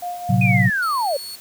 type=tone with tremolo; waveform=sine; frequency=708 Hz; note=F5; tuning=23 cents sharp; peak=-23 dBFS; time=0.02-0.66 s; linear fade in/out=5 ms; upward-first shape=triangle; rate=4.4 Hz; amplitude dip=60%
type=chord; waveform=sine; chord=F# diminished; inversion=first; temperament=equal with one note detuned; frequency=111.92 / 130.81 / 185 Hz; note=A2 / C3 / F#3; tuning=+30 / 0 / 0 cents; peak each=-18 dBFS; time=0.29-0.7 s; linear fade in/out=10 ms
type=linear sweep; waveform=sine; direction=down; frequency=2521 to 522 Hz; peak=-18 dBFS; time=0.41-1.17 s; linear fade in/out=5 ms
type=tone; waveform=sawtooth; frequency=4399 Hz; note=C#8; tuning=14 cents flat; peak=-28 dBFS; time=0.82-1.36 s; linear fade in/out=10 ms
effects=white hiss -43 dBFS RMS until 1.4 s